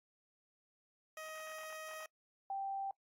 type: tone pair in turn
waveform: 15% pulse / sine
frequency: 629 / 783.5 Hz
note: D#5 / G5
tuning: +19 / -1 cents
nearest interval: major third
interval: 380 cents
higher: second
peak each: -39 / -37 dBFS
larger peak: second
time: 1.17-2.06 / 2.5-2.91 s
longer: first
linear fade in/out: 2 ms
effects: noise-tail reverb RT60 0.1 s tail -24 dB re dry + AAC 48 kbps